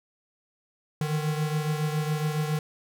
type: beating tone pair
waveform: square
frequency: 151.4 / 158.6 Hz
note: D#3 / D#3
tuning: -47 / +33 cents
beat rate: 7.2 Hz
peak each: -27 / -33 dBFS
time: 1.01-2.59 s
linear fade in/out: 2 ms
effects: none